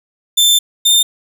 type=tone pair in turn; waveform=sawtooth; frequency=3553 / 3609 Hz; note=A7 / A7; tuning=+16 / +43 cents; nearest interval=unison; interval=27 cents; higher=second; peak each=-5 dBFS; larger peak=neither; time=0.37-0.59 / 0.85-1.03 s; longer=first; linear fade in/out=10 ms; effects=none